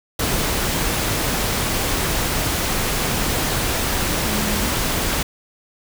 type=tone in noise; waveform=sine; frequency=210 Hz; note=G#3; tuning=19 cents sharp; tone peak=-25 dBFS; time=4.28-4.66 s; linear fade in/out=5 ms; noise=pink; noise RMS=-21 dBFS; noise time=0.19-5.23 s; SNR=-7 dB; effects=none